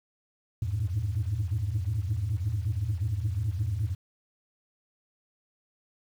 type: tone cluster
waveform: sine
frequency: 83.9 / 100.6 / 109.3 / 114.6 Hz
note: E2 / G2 / A2 / A#2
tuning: +31 / +45 / -11 / -29 cents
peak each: -31 / -30 / -30 / -34 dBFS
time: 0.62-3.95 s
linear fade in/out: 5 ms
effects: tanh soft clip ceiling -21 dBFS + 9-bit